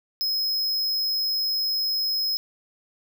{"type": "tone", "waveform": "square", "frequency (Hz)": 5120, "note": "D#8", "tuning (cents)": 49, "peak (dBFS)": -23, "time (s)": [0.21, 2.37], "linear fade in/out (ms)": 0, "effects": []}